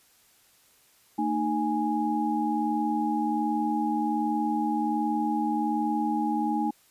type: tone cluster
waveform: sine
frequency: 225.8 / 307.1 / 829 Hz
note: A3 / D#4 / G#5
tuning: +45 / -23 / -3 cents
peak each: -29 / -28 / -28 dBFS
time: 1.18-6.71 s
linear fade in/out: 10 ms
effects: white hiss -61 dBFS RMS until 6.9 s + resampled to 32000 Hz